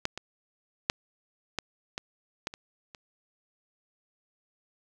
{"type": "clicks", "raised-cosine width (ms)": 0.2, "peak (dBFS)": [-10, -19, -6, -12, -16, -14, -24, -27], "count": 8, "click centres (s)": [0.054, 0.176, 0.899, 1.587, 1.979, 2.471, 2.539, 2.948], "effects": []}